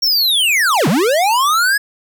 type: linear two-way sweep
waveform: square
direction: down then up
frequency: 5588 to 134.5 to 1702 Hz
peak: -12 dBFS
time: 0.02-1.78 s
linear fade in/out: 10 ms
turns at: 0.88 s
effects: none